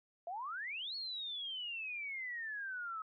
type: exponential two-way sweep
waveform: sine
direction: up then down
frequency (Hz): 659.3 to 4400 to 1274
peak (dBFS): -39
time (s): 0.27-3.02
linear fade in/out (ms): 2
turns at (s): 0.95
effects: MP3 48 kbps